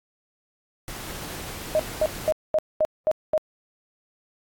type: noise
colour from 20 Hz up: pink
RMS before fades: -36 dBFS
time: 0.88-2.31 s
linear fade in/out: 0 ms
type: tone bursts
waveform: sine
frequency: 622.3 Hz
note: D#5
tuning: in tune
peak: -17 dBFS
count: 7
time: 1.75-3.378 s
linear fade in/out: 0 ms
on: 44 ms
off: 220 ms
effects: AAC 64 kbps